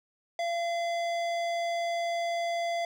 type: tone with hard clipping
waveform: sine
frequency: 683 Hz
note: F5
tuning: 39 cents flat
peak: -30 dBFS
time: 0.39-2.85 s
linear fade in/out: 2 ms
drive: 15 dB
effects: none